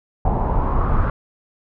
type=noise with low-pass filter sweep; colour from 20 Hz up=brown; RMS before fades=-18 dBFS; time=0.25-1.1 s; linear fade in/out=2 ms; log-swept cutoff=820 to 1300 Hz; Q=4.1; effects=none